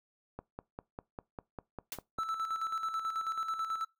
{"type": "click train", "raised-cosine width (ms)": 1, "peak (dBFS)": -27, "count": 10, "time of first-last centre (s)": [0.39, 2.186], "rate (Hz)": 5.01}
{"type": "noise with exponential decay", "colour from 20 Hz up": "white", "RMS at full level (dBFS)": -35, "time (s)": [1.92, 2.02], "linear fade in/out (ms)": 2, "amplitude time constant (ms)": 20}
{"type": "tone with tremolo", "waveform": "triangle", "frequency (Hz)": 1318.5, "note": "E6", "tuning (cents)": 0, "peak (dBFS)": -29, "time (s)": [2.18, 3.85], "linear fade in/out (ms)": 10, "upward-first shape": "square", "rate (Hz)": 9.2, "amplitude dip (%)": 55}
{"effects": ["noise-tail reverb RT60 0.2 s tail -22 dB re dry"]}